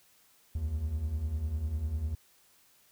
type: beating tone pair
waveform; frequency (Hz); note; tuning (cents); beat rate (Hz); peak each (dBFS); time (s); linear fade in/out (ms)
triangle; 69.3 / 79.3; C#2 / D#2; 0 / +33; 10; -35 / -29; 0.55-2.15; 5
effects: white hiss -64 dBFS RMS until 2.91 s